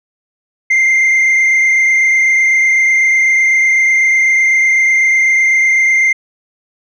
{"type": "tone with frequency modulation", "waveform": "sine", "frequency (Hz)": 2097, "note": "C7", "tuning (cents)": 3, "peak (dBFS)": -5, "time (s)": [0.7, 6.13], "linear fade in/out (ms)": 10, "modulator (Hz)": 28, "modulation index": 1.2, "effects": ["tanh soft clip ceiling -7 dBFS"]}